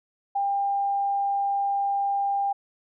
sine tone, 798 Hz, G5, 31 cents sharp, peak -22 dBFS, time 0.35-2.53 s, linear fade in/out 10 ms, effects none

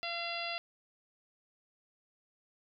harmonic tone, 684 Hz, F5, 36 cents flat, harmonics 1 / 2 / 3 / 4 / 5 / 6 / 7, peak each -41 / -45 / -44 / -40 / -45 / -46 / -44 dBFS, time 0.03-0.58 s, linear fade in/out 0 ms, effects none

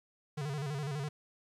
square tone with vibrato, 143.9 Hz, D3, 35 cents flat, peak -35 dBFS, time 0.37-1.09 s, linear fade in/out 10 ms, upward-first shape square, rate 12 Hz, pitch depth 91 cents each way, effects low-pass 9000 Hz 12 dB/octave + 11-bit

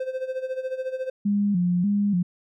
triangle tone with tremolo, 519 Hz, C5, 14 cents flat, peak -22 dBFS, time 0-1.1 s, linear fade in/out 5 ms, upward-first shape sine, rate 14 Hz, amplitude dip 75%
sine tone with vibrato, 190 Hz, F#3, 46 cents sharp, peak -19 dBFS, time 1.25-2.23 s, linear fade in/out 10 ms, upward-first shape square, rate 1.7 Hz, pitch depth 120 cents each way
effects none

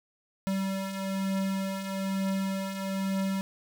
square beating tone pair, 192.3 / 193.4 Hz, G3 / G3, -33 / -23 cents, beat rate 1.1 Hz, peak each -37 / -30 dBFS, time 0.47-3.41 s, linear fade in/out 0 ms, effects none

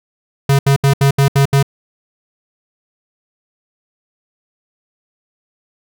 square tone bursts, 138.59 Hz, C#3, in tune, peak -9 dBFS, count 7, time 0.49-1.628 s, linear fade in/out 5 ms, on 100 ms, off 73 ms, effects none

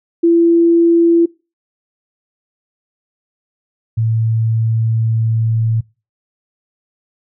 sine tone pair in turn, 337.3 / 112.56 Hz, E4 / A2, +40 / +40 cents, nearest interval octave + perfect fifth, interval 1900 cents, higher first, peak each -7 / -12 dBFS, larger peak first, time 0.23-1.26 / 3.97-5.81 s, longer second, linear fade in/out 10 ms, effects noise-tail reverb RT60 0.3 s tail -24 dB re dry

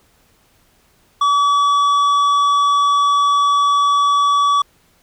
sine tone with tanh clipping, 1143 Hz, D6, 47 cents flat, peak -13 dBFS, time 1.21-4.62 s, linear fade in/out 5 ms, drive 9 dB, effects pink hiss -56 dBFS RMS until 5.02 s

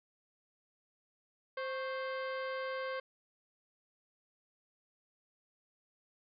harmonic tone with a mistuned harmonic, 523.3 Hz, C5, in tune, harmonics 1 / 2 / 3 / 4 / 5 / 6 / 7 / 8 / 9, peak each -38 / -43 / -44 / -48 / -57 / -54 / -60 / -60 / -58 dBFS, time 1.57-3 s, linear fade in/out 5 ms, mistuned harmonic 2, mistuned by +79 cents, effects none

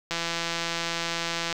click train, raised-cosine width 0.2 ms, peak -11 dBFS, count 239, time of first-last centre 0.11-1.527 s, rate 168 Hz, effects 7-bit

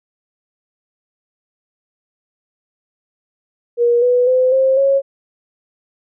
sine tone with pitch steps, 476.1 / 493.2 / 510.9 / 529.2 / 548.2 Hz, A#4 / B4 / C5 / C5 / C#5, +37 / -2 / -41 / +20 / -19 cents, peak -10 dBFS, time 3.77-5.02 s, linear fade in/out 50 ms, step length 250 ms, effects none

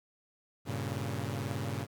sawtooth chord, G diminished, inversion none, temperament equal, 98 / 116.54 / 138.59 Hz, G2 / Bb2 / Db3, 0 / 0 / 0 cents, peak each -34 dBFS, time 0.65-1.87 s, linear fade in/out 50 ms, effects 11-bit

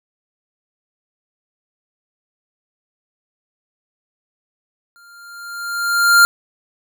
square tone with exponential growth, 1396.9 Hz, F6, in tune, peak -6 dBFS, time 4.96-6.25 s, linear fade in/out 0 ms, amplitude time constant 280 ms, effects none

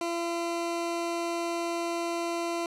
20% pulse tone, 339.9 Hz, F4, 47 cents flat, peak -24 dBFS, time 0.01-2.66 s, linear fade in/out 2 ms, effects low-pass 10000 Hz 12 dB/octave

